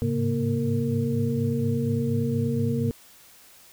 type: tone cluster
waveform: sine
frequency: 103.3 / 107.5 / 136.1 / 234 / 460.1 Hz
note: G#2 / A2 / C#3 / A#3 / A#4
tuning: -9 / -40 / -31 / +7 / -23 cents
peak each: -33 / -30 / -27 / -26 / -30 dBFS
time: 0.02-2.91 s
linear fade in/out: 0 ms
effects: white hiss -52 dBFS RMS until 3.72 s